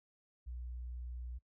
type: tone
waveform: sine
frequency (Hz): 61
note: B1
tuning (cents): -21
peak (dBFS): -40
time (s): 0.46-1.39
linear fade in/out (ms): 20
effects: noise-tail reverb RT60 0.1 s tail -24 dB re dry + tanh soft clip ceiling -37 dBFS